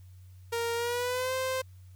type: tone with pitch glide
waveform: sawtooth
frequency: 466.2 to 520.3 Hz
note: A#4 to C5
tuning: 0 to -10 cents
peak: -25 dBFS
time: 0.52-1.62 s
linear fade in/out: 10 ms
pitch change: +190 cents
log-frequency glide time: 0.75-1.34 s
effects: added 92 Hz sine -48 dBFS peak until 1.95 s + white hiss -68 dBFS RMS until 1.95 s